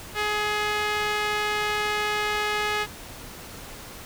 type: tone with band-pass filter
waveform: sawtooth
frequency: 420.1 Hz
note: G#4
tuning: 20 cents sharp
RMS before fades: -26 dBFS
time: 0.14-2.87 s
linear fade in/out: 50 ms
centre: 2100 Hz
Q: 0.87
effects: pink hiss -41 dBFS RMS until 4.05 s